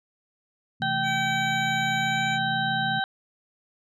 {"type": "chord", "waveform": "sine", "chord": "A minor", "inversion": "first", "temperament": "equal", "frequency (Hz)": [130.81, 164.81, 220], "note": ["C3", "E3", "A3"], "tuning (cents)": [0, 0, 0], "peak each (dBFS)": -35, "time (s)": [0.8, 3], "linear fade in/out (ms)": 10}
{"type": "harmonic tone", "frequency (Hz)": 775, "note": "G5", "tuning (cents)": -20, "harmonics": [1, 2, 4, 5], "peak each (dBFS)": [-27, -27, -36, -33], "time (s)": [0.82, 3.04], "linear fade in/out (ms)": 0}
{"type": "tone with pitch glide", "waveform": "square", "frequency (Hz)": [2294, 2313], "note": ["D7", "D7"], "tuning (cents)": [-41, -27], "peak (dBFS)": -32, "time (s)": [1.03, 2.39], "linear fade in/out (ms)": 50, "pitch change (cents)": 14, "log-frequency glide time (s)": [2, 2.24]}
{"effects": ["resampled to 24000 Hz"]}